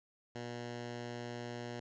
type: tone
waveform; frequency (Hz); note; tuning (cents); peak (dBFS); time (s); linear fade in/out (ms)
10% pulse; 120; B2; -49; -33; 0.35-1.8; 5
effects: resampled to 16000 Hz